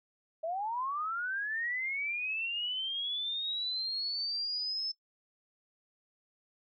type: linear sweep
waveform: sine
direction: up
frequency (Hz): 625 to 5274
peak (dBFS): -32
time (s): 0.43-4.92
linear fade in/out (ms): 10
effects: noise-tail reverb RT60 0.1 s tail -21 dB re dry